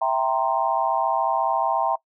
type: chord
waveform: sine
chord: C dominant seventh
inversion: first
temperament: equal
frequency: 659.3 / 784 / 932.3 / 1046.5 Hz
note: E5 / G5 / Bb5 / C6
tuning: 0 / 0 / 0 / 0 cents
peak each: -25 / -24 / -24 / -27 dBFS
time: 0.01-1.96 s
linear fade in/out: 10 ms
effects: noise-tail reverb RT60 0.1 s tail -21 dB re dry